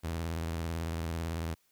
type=tone with vibrato; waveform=sawtooth; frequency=82.41 Hz; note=E2; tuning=in tune; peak=-29 dBFS; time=0.03-1.55 s; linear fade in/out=20 ms; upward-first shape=square; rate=18 Hz; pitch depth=79 cents each way; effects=white hiss -71 dBFS RMS until 1.71 s